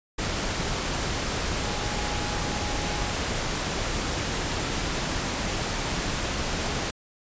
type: tone in noise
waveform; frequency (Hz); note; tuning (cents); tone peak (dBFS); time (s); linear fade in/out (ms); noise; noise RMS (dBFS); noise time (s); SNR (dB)
sine; 831; G#5; +1; -37; 1.63-3.13; 10; pink; -28; 0.18-6.91; -12
effects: resampled to 16000 Hz